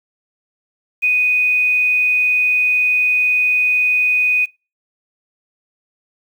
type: tone with quantisation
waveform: sine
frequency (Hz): 2489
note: D#7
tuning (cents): 0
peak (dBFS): -12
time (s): 1.02-4.46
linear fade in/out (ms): 20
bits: 7
effects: noise-tail reverb RT60 0.3 s tail -24 dB re dry